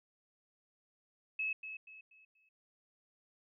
sine tone with echo, 2586 Hz, E7, 34 cents flat, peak -33 dBFS, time 1.39-1.53 s, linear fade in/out 5 ms, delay 240 ms, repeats 4, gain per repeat -9 dB, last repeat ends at 2.49 s, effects none

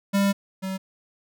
square tone pair in turn, 198.6 / 190.3 Hz, G3 / F#3, +23 / +49 cents, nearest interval minor second, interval 74 cents, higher first, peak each -19 / -28 dBFS, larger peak first, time 0.13-0.33 / 0.62-0.78 s, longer first, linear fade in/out 20 ms, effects none

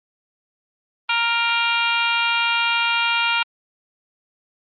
harmonic tone with a mistuned harmonic, 466.2 Hz, A#4, in tune, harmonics 2 / 3 / 4 / 5 / 6 / 7 / 8 / 9, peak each -24 / -23 / -34 / -23 / -24 / -28 / -33 / -37 dBFS, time 1.09-3.43 s, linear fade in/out 5 ms, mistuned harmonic 5, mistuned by +32 cents, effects Opus 32 kbps

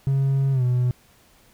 triangle tone with pitch glide, 136.4 to 124.36 Hz, C#3 to B2, -28 to +12 cents, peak -15 dBFS, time 0.07-0.91 s, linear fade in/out 0 ms, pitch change -160 cents, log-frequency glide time 0.52-0.63 s, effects tanh soft clip ceiling -11 dBFS + pink hiss -56 dBFS RMS until 1.53 s

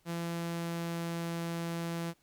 sawtooth tone with pitch glide, 169.3 to 168.32 Hz, E3 to E3, +46 to +36 cents, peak -30 dBFS, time 0.05-2.14 s, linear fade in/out 50 ms, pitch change -10 cents, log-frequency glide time 0.2-1.35 s, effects pink hiss -70 dBFS RMS until 2.22 s

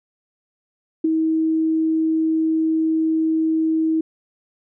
sine tone with ADSR envelope, 319.6 Hz, D#4, 47 cents sharp, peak -12 dBFS, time 1.04-4.01 s, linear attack 8 ms, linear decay 9 ms, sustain -4 dB, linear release 5 ms, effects none

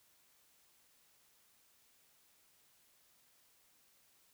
silence, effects white hiss -70 dBFS RMS until 4.33 s

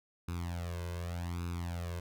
sawtooth tone with flanger, 86.5 Hz, F2, 16 cents flat, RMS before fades -38 dBFS, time 0.28-2 s, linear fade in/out 5 ms, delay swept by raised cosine 0.78 to 1.98 ms, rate 0.85 Hz, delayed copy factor +0.9, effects none

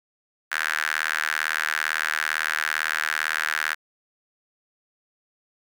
sawtooth tone with high-pass filter, 77.78 Hz, D#2, in tune, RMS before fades -26 dBFS, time 0.51-3.75 s, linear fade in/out 20 ms, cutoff 1600 Hz, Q 4.7, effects none

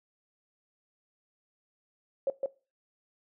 sine tone with echo, 545 Hz, C#5, 29 cents flat, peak -24 dBFS, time 2.27-2.3 s, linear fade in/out 2 ms, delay 160 ms, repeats 1, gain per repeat -2 dB, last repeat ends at 2.46 s, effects noise-tail reverb RT60 0.3 s tail -19 dB re dry

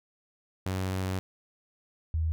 sawtooth / sine tone pair in turn, 94 / 80.1 Hz, F#2 / E2, +28 / -49 cents, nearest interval minor third, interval 277 cents, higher first, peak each -25 dBFS, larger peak neither, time 0.66-1.19 / 2.14-2.32 s, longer first, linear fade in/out 0 ms, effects none

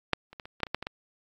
clicks, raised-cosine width 0.3 ms, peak -7 / -30 / -24 / -27 / -29 / -8 / -25 / -11 / -20 / -17 dBFS, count 10, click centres 0.133 / 0.33 / 0.398 / 0.455 / 0.603 / 0.633 / 0.668 / 0.746 / 0.826 / 0.869 s, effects AAC 48 kbps

